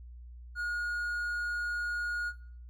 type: tone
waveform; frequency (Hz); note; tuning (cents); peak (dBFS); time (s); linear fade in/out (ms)
triangle; 1438; F#6; -50; -29; 0.55-2.33; 50
effects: noise-tail reverb RT60 0.5 s tail -17 dB re dry + added 60 Hz sine -45 dBFS peak until 2.69 s